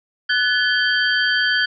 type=tone cluster; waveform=sine; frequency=1491 / 1717 / 3153 / 4612 Hz; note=F#6 / A6 / G7 / D8; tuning=+13 / -43 / +9 / -32 cents; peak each=-19 / -20 / -23 / -25 dBFS; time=0.29-1.66 s; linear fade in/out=10 ms; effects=none